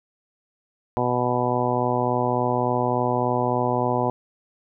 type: harmonic tone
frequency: 123.47 Hz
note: B2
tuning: in tune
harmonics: 1 / 2 / 3 / 4 / 5 / 6 / 7 / 8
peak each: -28 / -28 / -28 / -28 / -28 / -28 / -28 / -28 dBFS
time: 0.97-4.1 s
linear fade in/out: 0 ms
effects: none